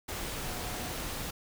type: tone in noise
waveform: sine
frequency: 728 Hz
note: F#5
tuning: 28 cents flat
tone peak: -46 dBFS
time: 0.44-0.92 s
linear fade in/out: 10 ms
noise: pink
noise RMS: -37 dBFS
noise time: 0.08-1.31 s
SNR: -12 dB
effects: none